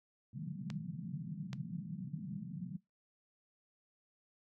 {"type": "band-pass noise", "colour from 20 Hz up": "pink", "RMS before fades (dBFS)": -43, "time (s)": [0.33, 2.77], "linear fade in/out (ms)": 10, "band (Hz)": [140, 200], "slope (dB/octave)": 48}
{"type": "clicks", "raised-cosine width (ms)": 0.2, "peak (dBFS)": -28, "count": 2, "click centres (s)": [0.702, 1.531]}
{"effects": ["noise-tail reverb RT60 0.2 s tail -23 dB re dry"]}